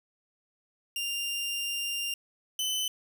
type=tone pair in turn; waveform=sawtooth; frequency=2794 / 3033 Hz; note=F7 / F#7; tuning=0 / +42 cents; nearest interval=minor second; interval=142 cents; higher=second; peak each=-27 / -25 dBFS; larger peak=second; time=0.96-2.14 / 2.59-2.88 s; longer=first; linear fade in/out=2 ms; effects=11-bit

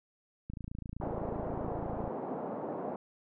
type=click train; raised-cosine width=5 ms; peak=-28 dBFS; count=45; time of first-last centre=0.5-2.077 s; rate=27.9 Hz
type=band-pass noise; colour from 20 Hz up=white; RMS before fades=-38 dBFS; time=1.01-2.96 s; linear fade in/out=2 ms; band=160 to 790 Hz; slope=24 dB/octave
effects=none

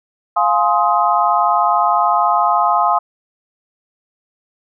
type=chord; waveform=sine; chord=F minor seventh; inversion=none; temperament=just; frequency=698.5 / 838.1 / 1047.7 / 1257.2 Hz; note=F5 / Ab5 / C6 / Eb6; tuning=0 / +16 / +2 / +18 cents; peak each=-17 dBFS; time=0.36-2.99 s; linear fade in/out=10 ms; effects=none

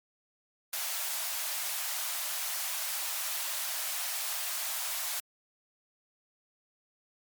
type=high-pass noise; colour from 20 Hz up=white; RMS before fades=-34 dBFS; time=0.73-5.2 s; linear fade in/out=2 ms; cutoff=590 Hz; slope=96 dB/octave; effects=MP3 96 kbps

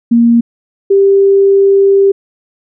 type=tone pair in turn; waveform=sine; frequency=234.3 / 394 Hz; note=A#3 / G4; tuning=+9 / +9 cents; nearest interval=major sixth; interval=900 cents; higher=second; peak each=-4 dBFS; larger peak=neither; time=0.11-0.41 / 0.9-2.12 s; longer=second; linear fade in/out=10 ms; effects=none

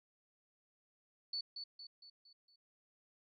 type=tone with echo; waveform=sine; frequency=4465 Hz; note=C#8; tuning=12 cents sharp; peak=-37 dBFS; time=1.33-1.41 s; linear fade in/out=5 ms; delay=230 ms; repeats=5; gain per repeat=-6 dB; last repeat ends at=2.56 s; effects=none

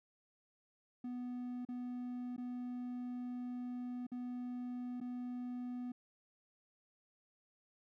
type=tone with dropouts; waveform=triangle; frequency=246.9 Hz; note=B3; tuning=in tune; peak=-38 dBFS; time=1.04-5.92 s; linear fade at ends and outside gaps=5 ms; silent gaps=1.651-1.687 / 2.365-2.379 / 4.068-4.117 / 5.003-5.011 s; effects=none

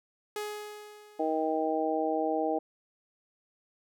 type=tone with exponential decay; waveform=sawtooth; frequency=419.3 Hz; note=G#4; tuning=17 cents sharp; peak=-28 dBFS; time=0.36-1.84 s; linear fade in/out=2 ms; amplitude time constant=320 ms
type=harmonic tone; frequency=157.9 Hz; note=D#3; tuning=26 cents sharp; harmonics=2 / 3 / 4 / 5; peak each=-32 / -32 / -32 / -32 dBFS; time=1.19-2.59 s; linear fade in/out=10 ms
effects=none

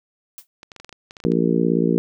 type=noise with exponential decay; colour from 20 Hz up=blue; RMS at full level=-34 dBFS; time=0.38-0.47 s; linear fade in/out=0 ms; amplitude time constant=19 ms
type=clicks; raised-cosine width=0.2 ms; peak=-22 dBFS; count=12; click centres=0.631 / 0.718 / 0.763 / 0.8 / 0.846 / 0.893 / 0.927 / 1.109 / 1.168 / 1.202 / 1.239 / 1.319 s
type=harmonic tone; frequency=57.6 Hz; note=A#1; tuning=20 cents flat; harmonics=3 / 4 / 5 / 6 / 7 / 8; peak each=-21 / -22 / -23 / -24 / -24 / -25 dBFS; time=1.25-1.98 s; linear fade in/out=0 ms
effects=none

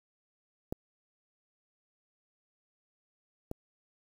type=clicks; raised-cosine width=2 ms; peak=-20 / -23 dBFS; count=2; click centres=0.725 / 3.514 s; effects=8-bit

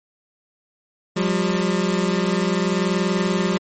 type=tone pair together; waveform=25% pulse; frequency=179.52 / 200 Hz; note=F3 / G3; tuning=+48 / +35 cents; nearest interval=major second; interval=187 cents; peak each=-17 / -18 dBFS; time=1.16-3.58 s; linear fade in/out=10 ms; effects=MP3 32 kbps

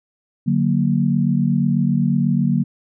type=chord; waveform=sine; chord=D augmented; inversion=none; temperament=equal; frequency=146.83 / 185 / 233.1 Hz; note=D3 / F#3 / A#3; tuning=0 / 0 / 0 cents; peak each=-19 dBFS; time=0.46-2.64 s; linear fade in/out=20 ms; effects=none

